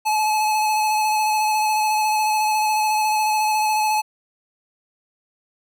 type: tone with vibrato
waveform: square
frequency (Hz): 858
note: A5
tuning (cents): -44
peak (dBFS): -18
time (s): 0.05-4.02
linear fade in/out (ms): 20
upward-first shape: square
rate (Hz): 14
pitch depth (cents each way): 14
effects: none